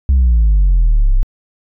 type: exponential sweep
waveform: sine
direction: down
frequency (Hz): 69.2 to 30.67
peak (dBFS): -5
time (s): 0.09-1.23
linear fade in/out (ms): 0
effects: tanh soft clip ceiling -6 dBFS